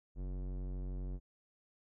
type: tone with low-pass filter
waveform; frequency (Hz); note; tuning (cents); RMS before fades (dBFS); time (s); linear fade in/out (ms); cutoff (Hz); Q
square; 46.25; F#1; 0; -40; 0.15-1.2; 50; 400; 0.72
effects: none

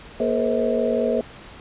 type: tone cluster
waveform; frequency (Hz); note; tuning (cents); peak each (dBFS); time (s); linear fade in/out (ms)
sine; 236.5 / 428.2 / 481.7 / 527 / 641; A#3 / A4 / B4 / C5 / E5; +25 / -47 / -43 / +12 / -49; -25; 0.2-1.21; 2
effects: pink hiss -42 dBFS RMS until 1.6 s + resampled to 8000 Hz

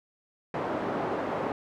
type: band-pass noise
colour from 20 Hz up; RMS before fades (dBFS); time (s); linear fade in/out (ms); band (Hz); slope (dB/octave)
pink; -31; 0.54-1.52; 2; 280 to 980; 12
effects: none

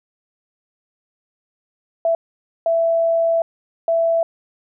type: tone bursts at uneven times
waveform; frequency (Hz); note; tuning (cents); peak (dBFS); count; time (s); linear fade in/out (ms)
sine; 664; E5; +12; -14; 3; 2.05-2.15 / 2.66-3.42 / 3.88-4.23; 2
effects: none

